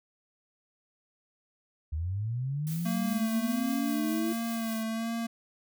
sine linear sweep, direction up, 72.9 to 335.4 Hz, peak -29 dBFS, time 1.92-4.33 s, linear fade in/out 10 ms
blue noise with tremolo, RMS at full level -42 dBFS, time 2.67-4.83 s, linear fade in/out 0 ms, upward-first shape triangle, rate 5 Hz, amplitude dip 40%
square tone with vibrato, 226.3 Hz, A3, 49 cents sharp, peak -31 dBFS, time 2.85-5.27 s, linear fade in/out 10 ms, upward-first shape sine, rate 1.4 Hz, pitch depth 32 cents each way
effects none

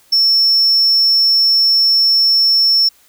sine tone, 5400 Hz, E8, 41 cents sharp, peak -6 dBFS, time 0.12-2.89 s, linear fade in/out 10 ms, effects tanh soft clip ceiling -8 dBFS + white hiss -51 dBFS RMS until 3.08 s

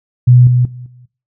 sine tone with level steps, 123.9 Hz, B2, 6 cents sharp, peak -3 / -8 / -27 / -38 dBFS, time 0.27-1.06 s, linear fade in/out 10 ms, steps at 0.47 / 0.65 / 0.86 s, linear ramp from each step 2 ms, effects noise-tail reverb RT60 0.3 s tail -17 dB re dry

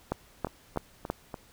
two click trains, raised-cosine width 1 ms, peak -22 / -14 dBFS, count 4 / 4, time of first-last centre 0.47-1.342 / 0.12-1.1 s, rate 3.44 / 3.06 Hz, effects pink hiss -58 dBFS RMS until 1.52 s

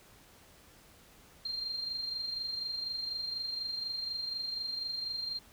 sine tone with amplitude modulation, 4186 Hz, C8, in tune, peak -32 dBFS, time 1.45-5.39 s, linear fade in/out 5 ms, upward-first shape sine, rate 24.1 Hz, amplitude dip 50%, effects pink hiss -59 dBFS RMS until 5.52 s

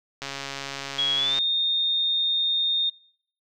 click train, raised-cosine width 0.2 ms, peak -15 dBFS, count 162, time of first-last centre 0.22-1.387 s, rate 138 Hz
sine tone with pitch glide, 3322 to 3665 Hz, G#7 to A#7, 0 to -30 cents, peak -21 dBFS, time 0.98-2.9 s, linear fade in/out 10 ms, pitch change +170 cents, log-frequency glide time 1.16-1.37 s
effects noise-tail reverb RT60 0.7 s tail -26 dB re dry

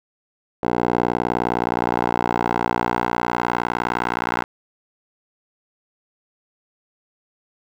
10% pulse tone with band-pass filter sweep, 59.6 Hz, A#1, 39 cents sharp, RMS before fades -22 dBFS, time 0.63-4.44 s, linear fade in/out 5 ms, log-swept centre 610 to 1200 Hz, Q 1.4, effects none

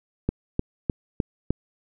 click train, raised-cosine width 3 ms, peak -9 dBFS, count 5, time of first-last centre 0.29-1.506 s, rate 3.29 Hz, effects none

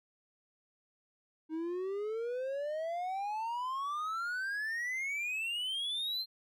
triangle exponential sweep, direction up, 311.1 to 4198 Hz, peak -32 dBFS, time 1.49-6.26 s, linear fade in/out 50 ms, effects none

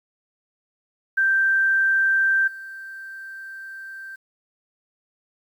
sine tone with level steps, 1568 Hz, G6, in tune, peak -16 / -34 dBFS, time 1.17-4.16 s, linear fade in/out 10 ms, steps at 2.47 s, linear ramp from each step 10 ms, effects 9-bit

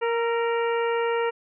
harmonic tone with a mistuned harmonic, 466.2 Hz, A#4, in tune, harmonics 1 / 2 / 3 / 4 / 5 / 6, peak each -23 / -29 / -33 / -35 / -37 / -39 dBFS, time 0.01-1.31 s, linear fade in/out 20 ms, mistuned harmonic 3, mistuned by -36 cents, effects none

